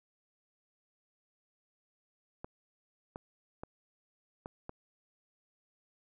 clicks, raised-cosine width 1 ms, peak -27 dBFS, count 5, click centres 2.445 / 3.159 / 3.635 / 4.459 / 4.694 s, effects none

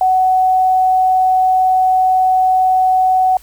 sine tone, 747 Hz, F#5, 16 cents sharp, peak -9 dBFS, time 0.01-3.37 s, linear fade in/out 2 ms, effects added 50 Hz sine -43 dBFS peak until 3.42 s + white hiss -46 dBFS RMS until 3.42 s

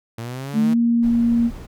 sawtooth linear sweep, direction up, 112.7 to 161.4 Hz, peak -24 dBFS, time 0.18-0.74 s, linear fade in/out 5 ms
sine tone with pitch glide, 220 to 234.4 Hz, A3 to A#3, 0 to +10 cents, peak -14 dBFS, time 0.53-1.51 s, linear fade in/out 50 ms, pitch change +110 cents, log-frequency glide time 0.63-0.77 s
brown noise, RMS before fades -34 dBFS, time 1.02-1.67 s, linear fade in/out 20 ms
effects none

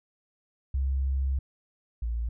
sine tone pair in turn, 67.1 / 57.75 Hz, C2 / A#1, +44 / -16 cents, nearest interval minor third, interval 260 cents, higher first, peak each -24 / -27 dBFS, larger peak first, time 0.74-1.39 / 2.02-2.29 s, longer first, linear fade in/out 5 ms, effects none

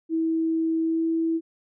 sine tone with pitch glide, 324.6 to 327.2 Hz, E4 to E4, -27 to -13 cents, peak -21 dBFS, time 0.09-1.41 s, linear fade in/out 50 ms, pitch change +14 cents, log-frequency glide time 0.81-1.05 s, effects none

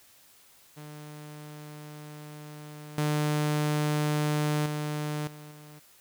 sawtooth tone with level steps, 150 Hz, D3, 37 cents sharp, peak -38 / -21 / -26 / -40 / -43 dBFS, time 0.76-5.8 s, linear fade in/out 20 ms, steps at 2.98 / 4.66 / 5.27 / 5.51 s, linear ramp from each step 2 ms, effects white hiss -58 dBFS RMS until 6 s

